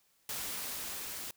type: noise with level ramp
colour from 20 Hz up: white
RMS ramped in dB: -38 to -42 dBFS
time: 0.29-1.31 s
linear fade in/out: 2 ms
effects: white hiss -71 dBFS RMS until 1.36 s